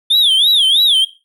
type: tone with vibrato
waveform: triangle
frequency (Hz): 3469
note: A7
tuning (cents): -25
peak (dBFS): -7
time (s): 0.1-1.05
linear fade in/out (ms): 10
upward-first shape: sine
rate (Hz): 3.1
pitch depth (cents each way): 210
effects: noise-tail reverb RT60 0.3 s tail -17 dB re dry